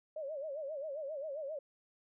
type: tone with vibrato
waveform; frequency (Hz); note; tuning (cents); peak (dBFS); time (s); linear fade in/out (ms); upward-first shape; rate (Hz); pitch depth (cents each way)
sine; 587; D5; -1; -38; 0.16-1.59; 5; sine; 7.5; 150
effects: none